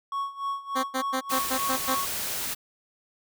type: tone with tremolo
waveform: triangle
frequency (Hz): 1108.7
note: C#6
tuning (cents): 0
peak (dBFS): -24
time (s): 0.12-2.05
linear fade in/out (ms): 2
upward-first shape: sine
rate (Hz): 3.4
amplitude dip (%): 85
type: tone bursts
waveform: 10% pulse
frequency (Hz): 261.6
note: C4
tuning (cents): 0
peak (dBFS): -17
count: 7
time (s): 0.75-1.959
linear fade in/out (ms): 20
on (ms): 87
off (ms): 100
type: noise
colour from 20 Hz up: white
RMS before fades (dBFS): -31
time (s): 1.29-2.55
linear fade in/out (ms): 20
effects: none